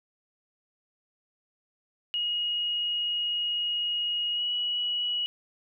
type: tone with pitch glide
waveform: sine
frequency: 2884 to 2926 Hz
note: F#7 to F#7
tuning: -45 to -20 cents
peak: -26 dBFS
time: 2.14-5.26 s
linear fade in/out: 0 ms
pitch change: +25 cents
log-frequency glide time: 4.35-4.42 s
effects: none